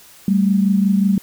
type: tone pair together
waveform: sine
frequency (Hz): 194.49 / 220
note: G3 / A3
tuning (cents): -13 / 0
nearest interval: major second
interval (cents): 213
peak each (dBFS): -13 / -19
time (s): 0.28-1.18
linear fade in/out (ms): 2
effects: white hiss -45 dBFS RMS until 1.22 s